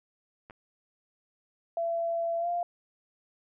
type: clicks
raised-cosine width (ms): 0.5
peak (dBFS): -33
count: 2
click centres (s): 0.499 / 0.508
type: tone with pitch glide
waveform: sine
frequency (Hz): 673 to 696.7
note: E5 to F5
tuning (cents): +36 to -4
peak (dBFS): -27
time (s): 1.77-2.63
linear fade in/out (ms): 2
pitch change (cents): +60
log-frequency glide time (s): 2.39-2.48
effects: none